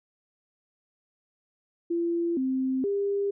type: tone with pitch steps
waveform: sine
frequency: 340.1 / 261.8 / 401 Hz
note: F4 / C4 / G4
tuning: -46 / +1 / +39 cents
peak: -24 dBFS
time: 1.9-3.31 s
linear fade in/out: 10 ms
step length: 470 ms
effects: none